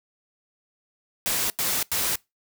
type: noise bursts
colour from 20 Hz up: white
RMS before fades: -25 dBFS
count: 3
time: 1.26-2.156 s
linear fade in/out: 0 ms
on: 240 ms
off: 88 ms
effects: noise-tail reverb RT60 0.2 s tail -23 dB re dry